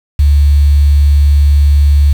sine tone with quantisation, 72 Hz, D2, 34 cents flat, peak -4 dBFS, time 0.19-2.13 s, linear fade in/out 5 ms, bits 5, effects none

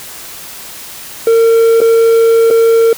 triangle tone with dropouts, 456.6 Hz, A#4, 36 cents flat, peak -3 dBFS, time 1.27-2.93 s, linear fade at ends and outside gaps 2 ms, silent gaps 1.805-1.815 / 2.503-2.509 s, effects white hiss -29 dBFS RMS until 2.97 s

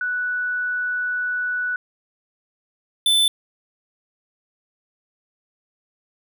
sine / square tone pair in turn, 1480 / 3520 Hz, F#6 / A7, 0 / 0 cents, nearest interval octave + minor third, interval 1500 cents, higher second, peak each -21 / -15 dBFS, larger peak second, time 0.01-1.76 / 3.06-3.28 s, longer first, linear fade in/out 2 ms, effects none

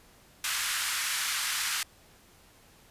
pink band-pass noise, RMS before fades -31 dBFS, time 0.44-1.83 s, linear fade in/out 2 ms, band 1300 to 13000 Hz, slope 24 dB/octave, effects pink hiss -58 dBFS RMS until 2.9 s + resampled to 32000 Hz

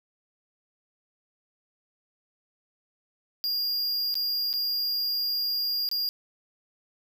square tone with dropouts, 4822 Hz, D8, 45 cents sharp, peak -26 dBFS, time 3.44-6.09 s, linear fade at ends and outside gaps 0 ms, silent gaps 4.142-4.154 / 4.53-4.538 / 5.889-5.914 s, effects none

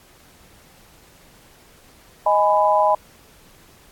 sine chord, G# minor, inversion second, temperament just, 623 / 830.6 / 996.7 Hz, D#5 / G#5 / B5, +2 / 0 / +16 cents, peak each -18 dBFS, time 2.26-2.95 s, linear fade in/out 5 ms, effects pink hiss -51 dBFS RMS until 3.91 s + AAC 64 kbps

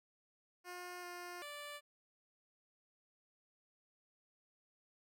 10% pulse tone with pitch steps, 357.2 / 353.6 / 585 Hz, F4 / F4 / D5, +39 / +22 / -7 cents, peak -38 dBFS, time 0.64-1.81 s, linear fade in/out 50 ms, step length 390 ms, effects none

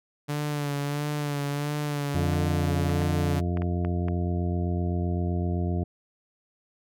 sawtooth tone with vibrato, 145.5 Hz, D3, 16 cents flat, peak -23 dBFS, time 0.28-3.41 s, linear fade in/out 20 ms, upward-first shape sine, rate 1.5 Hz, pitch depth 36 cents each way
harmonic tone, 87.8 Hz, F2, 10 cents sharp, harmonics 1 / 2 / 3 / 4 / 5 / 7 / 8, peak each -26 / -30 / -36 / -35 / -41 / -42 / -40 dBFS, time 2.14-5.84 s, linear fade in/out 10 ms
clicks, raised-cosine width 0.5 ms, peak -21 dBFS, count 7, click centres 2.335 / 2.896 / 3.019 / 3.572 / 3.62 / 3.849 / 4.084 s
effects none

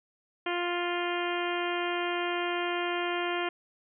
harmonic tone, 350.3 Hz, F4, 5 cents sharp, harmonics 1 / 2 / 3 / 4 / 5 / 6 / 7 / 8 / 9, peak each -32 / -35 / -37 / -38 / -39 / -40 / -40 / -41 / -42 dBFS, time 0.46-3.49 s, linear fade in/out 5 ms, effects none

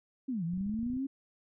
sine linear two-way sweep, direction down then up, 277.2 to 161.5 to 277.2 Hz, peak -31 dBFS, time 0.28-1.07 s, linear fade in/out 10 ms, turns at 0.44 s
clicks, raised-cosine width 5 ms, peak -35 dBFS, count 12, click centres 0.536 / 0.576 / 0.61 / 0.664 / 0.695 / 0.741 / 0.791 / 0.831 / 0.865 / 0.901 / 0.936 / 0.967 s
effects none

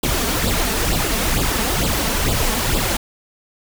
pink noise with flanger, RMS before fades -19 dBFS, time 0.03-2.97 s, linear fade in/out 5 ms, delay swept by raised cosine 0.24 to 4.54 ms, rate 2.2 Hz, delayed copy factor +0.7, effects none

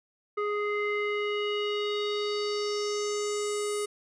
square tone with low-pass filter sweep, 415.3 Hz, G#4, in tune, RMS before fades -30 dBFS, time 0.37-3.86 s, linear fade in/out 10 ms, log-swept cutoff 1600 to 9600 Hz, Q 3.7, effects none

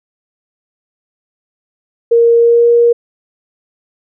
sine tone with pitch glide, 466.7 to 472.1 Hz, A#4 to A#4, +2 to +22 cents, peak -5 dBFS, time 2.11-2.93 s, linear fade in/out 10 ms, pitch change +20 cents, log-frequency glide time 2.37-2.67 s, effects none

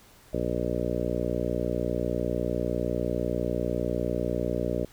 harmonic tone, 60 Hz, B1, 49 cents flat, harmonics 1 / 2 / 3 / 4 / 5 / 6 / 7 / 8 / 9 / 10, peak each -35 / -35 / -35 / -35 / -35 / -35 / -35 / -35 / -35 / -35 dBFS, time 0.33-4.85 s, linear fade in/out 5 ms, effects pink hiss -55 dBFS RMS until 4.92 s

